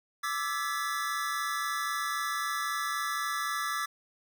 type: chord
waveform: square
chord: E dominant seventh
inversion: third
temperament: equal with one note detuned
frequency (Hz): 1174.7 / 1318.5 / 1702 / 1975.5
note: D6 / E6 / G#6 / B6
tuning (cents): 0 / 0 / +42 / 0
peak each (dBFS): -35 / -36 / -37 / -40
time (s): 0.23-3.86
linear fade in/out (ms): 10
effects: none